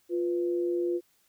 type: tone pair together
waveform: sine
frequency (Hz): 350 / 495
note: F4 / B4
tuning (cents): +4 / +4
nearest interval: tritone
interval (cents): 600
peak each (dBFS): -26 / -35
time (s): 0.09-1.01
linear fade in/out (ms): 50
effects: white hiss -68 dBFS RMS until 1.28 s